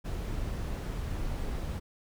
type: noise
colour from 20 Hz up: brown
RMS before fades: -34 dBFS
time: 0.04-1.8 s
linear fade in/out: 20 ms
effects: none